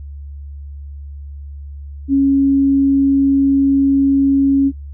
sine tone, 275 Hz, C#4, 14 cents flat, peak -9 dBFS, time 2.08-4.72 s, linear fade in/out 50 ms, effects noise-tail reverb RT60 0.1 s tail -18 dB re dry + added 71 Hz sine -28 dBFS peak until 4.93 s

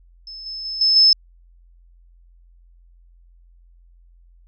sine tone with level steps, 5230 Hz, E8, 15 cents flat, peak -33 / -28 / -25 / -13 / -9 dBFS, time 0.27-1.13 s, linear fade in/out 2 ms, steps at 0.46 / 0.65 / 0.81 / 0.96 s, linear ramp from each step 2 ms, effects added 43 Hz sine -48 dBFS peak until 4.47 s

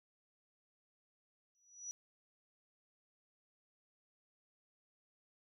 sine tone with exponential growth, 5870 Hz, F#8, 15 cents flat, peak -39 dBFS, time 1.55-1.91 s, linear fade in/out 0 ms, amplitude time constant 77 ms, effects none

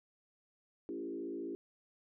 sine tone with frequency modulation, 338.3 Hz, E4, 45 cents sharp, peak -38 dBFS, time 0.89-1.55 s, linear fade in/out 0 ms, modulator 55 Hz, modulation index 1.3, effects none

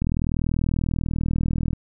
click train, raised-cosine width 5 ms, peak -11 dBFS, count 70, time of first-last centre 0.02-1.732 s, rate 40.3 Hz, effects none

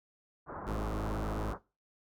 white low-pass noise, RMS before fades -42 dBFS, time 0.46-1.59 s, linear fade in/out 50 ms, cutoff 1400 Hz, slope 48 dB/octave
square tone, 53.3 Hz, G#1, 46 cents sharp, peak -36 dBFS, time 0.66-1.54 s, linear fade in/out 20 ms
click train, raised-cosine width 2 ms, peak -28 dBFS, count 87, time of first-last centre 0.69-1.501 s, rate 106 Hz
effects noise-tail reverb RT60 0.3 s tail -20 dB re dry

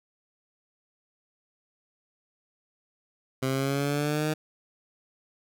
15% pulse linear sweep, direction up, 130.81 to 155.56 Hz, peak -19 dBFS, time 3.42-4.34 s, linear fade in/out 10 ms, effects none

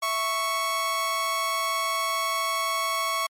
sawtooth tone pair together, 658.8 / 1108.7 Hz, E5 / C#6, -1 / 0 cents, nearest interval major sixth, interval 901 cents, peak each -29 / -21 dBFS, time 0.02-3.27 s, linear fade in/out 10 ms, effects MP3 64 kbps

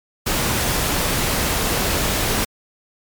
pink noise, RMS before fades -20 dBFS, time 0.26-2.45 s, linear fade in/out 10 ms, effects MP3 96 kbps

